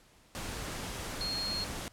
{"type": "tone in noise", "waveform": "sine", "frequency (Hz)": 4267, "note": "C8", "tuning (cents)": 33, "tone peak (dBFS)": -33, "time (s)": [1.21, 1.64], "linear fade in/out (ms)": 0, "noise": "pink", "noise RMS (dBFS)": -39, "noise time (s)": [0.35, 1.88], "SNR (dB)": 3, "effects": ["pink hiss -62 dBFS RMS until 1.92 s", "low-pass 11000 Hz 12 dB/octave"]}